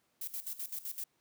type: noise with tremolo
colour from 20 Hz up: violet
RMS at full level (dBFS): -39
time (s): 0.21-1.04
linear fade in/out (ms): 5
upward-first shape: square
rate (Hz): 7.8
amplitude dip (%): 80
effects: pink hiss -75 dBFS RMS until 1.2 s + high-pass 150 Hz 12 dB/octave